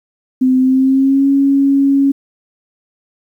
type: tone with pitch glide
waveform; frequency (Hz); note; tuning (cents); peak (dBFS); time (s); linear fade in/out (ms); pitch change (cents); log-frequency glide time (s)
sine; 257.8 to 276.3; C4 to C#4; -26 to -6; -8; 0.41-2.12; 10; +120; 0.59-1.28
effects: 8-bit